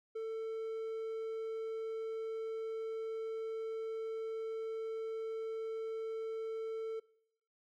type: tone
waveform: triangle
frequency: 445.6 Hz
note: A4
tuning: 22 cents sharp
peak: -35 dBFS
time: 0.15-7 s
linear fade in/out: 10 ms
effects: noise-tail reverb RT60 0.7 s tail -22 dB re dry